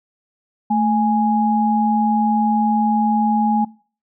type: tone pair together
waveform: sine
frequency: 220 / 830.6 Hz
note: A3 / G#5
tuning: 0 / 0 cents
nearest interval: octave + major seventh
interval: 2300 cents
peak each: -17 dBFS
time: 0.7-3.65 s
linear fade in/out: 10 ms
effects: noise-tail reverb RT60 0.4 s tail -22 dB re dry